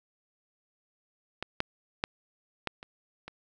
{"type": "clicks", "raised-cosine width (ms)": 0.3, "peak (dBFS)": [-17, -11, -11, -14, -27, -25], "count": 6, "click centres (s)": [1.426, 1.604, 2.039, 2.673, 2.829, 3.28], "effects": []}